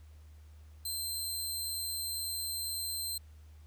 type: tone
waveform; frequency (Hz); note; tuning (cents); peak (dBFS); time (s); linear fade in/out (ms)
15% pulse; 4126; C8; -25; -28; 0.85-3.18; 5
effects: added 76 Hz sine -51 dBFS peak until 3.66 s + pink hiss -68 dBFS RMS until 3.66 s